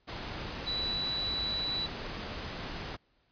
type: tone in noise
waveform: sine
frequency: 3951 Hz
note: B7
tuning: in tune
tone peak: -31 dBFS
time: 0.66-1.87 s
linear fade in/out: 20 ms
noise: pink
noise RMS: -39 dBFS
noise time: 0.07-2.97 s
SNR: +5 dB
effects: pink hiss -71 dBFS RMS until 3.31 s + resampled to 11025 Hz